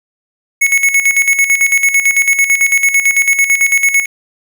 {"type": "tone with tremolo", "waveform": "square", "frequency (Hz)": 2200, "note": "C#7", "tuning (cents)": -14, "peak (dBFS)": -7, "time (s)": [0.61, 4.06], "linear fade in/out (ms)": 10, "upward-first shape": "square", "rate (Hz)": 9, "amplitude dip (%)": 65, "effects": []}